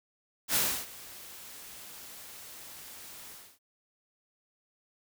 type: noise with ADSR envelope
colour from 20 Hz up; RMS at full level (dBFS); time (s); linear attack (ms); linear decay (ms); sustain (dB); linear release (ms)
white; -26; 0.48-3.59; 69; 310; -21; 280
effects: none